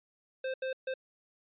square tone bursts at uneven times, 523 Hz, C5, 1 cent flat, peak -33 dBFS, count 3, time 0.44-0.54 / 0.62-0.73 / 0.87-0.94 s, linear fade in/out 5 ms, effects resampled to 8000 Hz

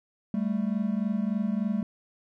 triangle tone pair together, 197.2 / 220.6 Hz, G3 / A3, +11 / +5 cents, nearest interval major second, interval 194 cents, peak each -26 dBFS, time 0.34-1.83 s, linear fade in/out 2 ms, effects none

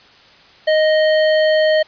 square tone, 622.3 Hz, D#5, in tune, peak -12 dBFS, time 0.67-1.83 s, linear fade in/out 10 ms, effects white hiss -46 dBFS RMS until 1.87 s + resampled to 11025 Hz

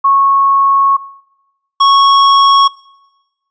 sine / square tone pair in turn, 1100 / 1105.3 Hz, C#6 / C#6, -14 / -5 cents, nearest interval unison, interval 9 cents, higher second, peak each -6 dBFS, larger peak neither, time 0.04-0.97 / 1.8-2.68 s, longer first, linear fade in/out 10 ms, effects noise-tail reverb RT60 1.0 s tail -22 dB re dry + resampled to 16000 Hz

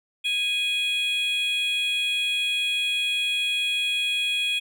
triangle tone pair together, 2489 / 3324 Hz, D#7 / G#7, 0 / +1 cents, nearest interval perfect fourth, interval 501 cents, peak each -22 dBFS, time 0.24-4.6 s, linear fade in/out 20 ms, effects tanh soft clip ceiling -18 dBFS

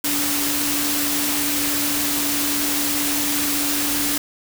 sine tone in noise, 290 Hz, D4, 22 cents flat, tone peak -26 dBFS, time 0.04-4.18 s, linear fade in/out 5 ms, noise white, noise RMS -22 dBFS, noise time 0.04-4.18 s, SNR -7 dB, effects none

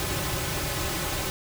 pink noise with comb filter, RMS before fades -29 dBFS, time 0-1.3 s, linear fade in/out 0 ms, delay 4.3 ms, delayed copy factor -0.65, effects none

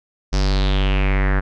square tone with low-pass filter sweep, 48.33 Hz, G1, 24 cents flat, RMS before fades -17 dBFS, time 0.32-1.41 s, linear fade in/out 20 ms, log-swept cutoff 5600 to 1600 Hz, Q 4.5, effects none

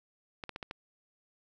clicks, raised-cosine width 0.3 ms, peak -23 dBFS, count 5, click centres 0.438 / 0.493 / 0.561 / 0.628 / 0.711 s, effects none

